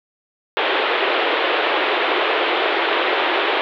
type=band-pass noise; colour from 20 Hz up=pink; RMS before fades=-19 dBFS; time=0.57-3.61 s; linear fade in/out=0 ms; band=340 to 3600 Hz; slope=48 dB/octave; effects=none